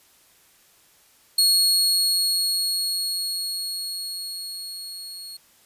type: tone with level ramp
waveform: sawtooth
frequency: 4321 Hz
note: C#8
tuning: 45 cents flat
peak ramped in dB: -12 to -33 dBFS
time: 1.38-5.37 s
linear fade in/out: 5 ms
effects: white hiss -57 dBFS RMS until 5.65 s + resampled to 32000 Hz